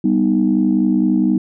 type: chord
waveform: sine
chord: G augmented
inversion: none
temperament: equal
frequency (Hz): 196 / 246.9 / 311.1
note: G3 / B3 / D#4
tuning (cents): 0 / 0 / 0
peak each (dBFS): -16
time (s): 0.04-1.38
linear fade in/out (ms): 5
effects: tanh soft clip ceiling -4 dBFS